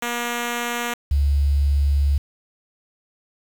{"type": "tone pair in turn", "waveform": ["5% pulse", "sine"], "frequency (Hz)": [238.9, 71.03], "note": ["A#3", "C#2"], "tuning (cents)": [43, 43], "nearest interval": "octave + major sixth", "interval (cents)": 2100, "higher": "first", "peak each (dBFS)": [-12, -15], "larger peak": "first", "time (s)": [[0.02, 0.94], [1.11, 2.18]], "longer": "second", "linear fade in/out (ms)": 5, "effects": ["7-bit"]}